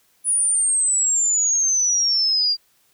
sine exponential sweep, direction down, 9870 to 4744 Hz, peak -16 dBFS, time 0.24-2.57 s, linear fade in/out 50 ms, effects white hiss -61 dBFS RMS until 2.93 s

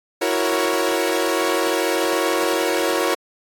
sawtooth chord, F# dominant seventh, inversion third, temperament equal with one note detuned, 329.6 / 370 / 467.5 / 554.4 Hz, E4 / F#4 / A#4 / C#5, 0 / 0 / +5 / 0 cents, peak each -20 dBFS, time 0.21-3.15 s, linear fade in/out 10 ms, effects AAC 64 kbps

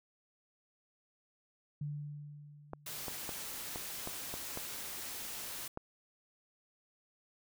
sine tone with exponential decay, 146.83 Hz, D3, in tune, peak -35 dBFS, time 1.81-3.56 s, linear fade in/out 5 ms, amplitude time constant 380 ms
clicks, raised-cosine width 1 ms, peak -26 dBFS, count 8, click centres 2.734 / 3.082 / 3.292 / 3.759 / 4.074 / 4.34 / 4.574 / 5.774 s
white noise, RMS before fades -43 dBFS, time 2.86-5.68 s, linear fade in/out 5 ms
effects none

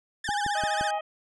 sawtooth tone with vibrato, 1656 Hz, G#6, 5 cents flat, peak -27 dBFS, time 0.24-0.91 s, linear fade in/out 5 ms, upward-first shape sine, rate 15 Hz, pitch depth 170 cents each way
sine tone with tremolo, 821 Hz, G#5, 20 cents flat, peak -25 dBFS, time 0.28-0.99 s, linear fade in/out 10 ms, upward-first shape triangle, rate 14 Hz, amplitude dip 35%
click train, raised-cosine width 3 ms, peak -23 dBFS, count 4, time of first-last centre 0.29-0.811 s, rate 5.76 Hz
harmonic tone, 628 Hz, D#5, 16 cents sharp, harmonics 1 / 2 / 3 / 4 / 5, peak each -33 / -39 / -43 / -45 / -47 dBFS, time 0.55-1.01 s, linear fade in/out 5 ms
effects resampled to 22050 Hz

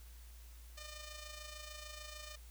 5% pulse tone with amplitude modulation, 605 Hz, D#5, 49 cents flat, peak -35 dBFS, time 0.77-2.36 s, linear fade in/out 10 ms, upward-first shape sine, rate 26.7 Hz, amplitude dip 55%, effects added 58 Hz sine -52 dBFS peak until 2.5 s + white hiss -63 dBFS RMS until 2.5 s

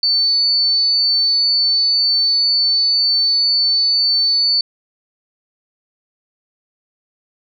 sine tone, 4501 Hz, C#8, 26 cents sharp, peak -12 dBFS, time 0.03-4.61 s, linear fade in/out 2 ms, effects none

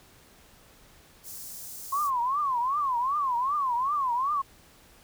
white high-pass noise, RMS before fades -41 dBFS, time 1.23-2.11 s, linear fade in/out 50 ms, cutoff 5200 Hz, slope 24 dB/octave
sine tone with vibrato, 1064 Hz, C6, 29 cents sharp, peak -24 dBFS, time 1.92-4.42 s, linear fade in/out 10 ms, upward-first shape triangle, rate 2.6 Hz, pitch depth 240 cents each way
effects pink hiss -56 dBFS RMS until 5.03 s

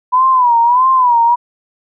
sine tone with vibrato, 987.8 Hz, B5, in tune, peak -7 dBFS, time 0.12-1.36 s, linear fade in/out 20 ms, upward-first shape sine, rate 1.6 Hz, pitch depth 110 cents each way, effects none

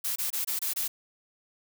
blue noise bursts, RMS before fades -30 dBFS, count 6, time 0.04-0.88 s, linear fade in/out 10 ms, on 120 ms, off 24 ms, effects none

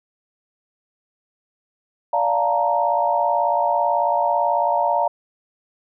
sine chord, Bb major seventh, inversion first, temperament just, 582.7 / 699.2 / 874.1 / 932.3 Hz, D5 / F5 / A5 / Bb5, -14 / +2 / -12 / 0 cents, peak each -23 / -21 / -26 / -20 dBFS, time 2.13-5.08 s, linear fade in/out 5 ms, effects none

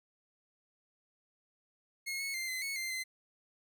sawtooth tone with pitch steps, 2162 / 2198 / 2091 / 2047 / 2203 / 2087 / 2059 Hz, C#7 / C#7 / C7 / C7 / C#7 / C7 / C7, -44 / -15 / -2 / -38 / -11 / -5 / -28 cents, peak -32 dBFS, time 2.06-3.04 s, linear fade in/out 20 ms, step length 140 ms, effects none

